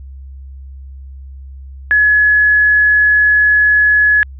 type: tone with quantisation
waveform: sine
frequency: 1696 Hz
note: G#6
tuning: 36 cents sharp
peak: -7 dBFS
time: 1.91-4.23 s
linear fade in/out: 0 ms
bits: 6
effects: added 67 Hz sine -29 dBFS peak until 4.39 s + resampled to 8000 Hz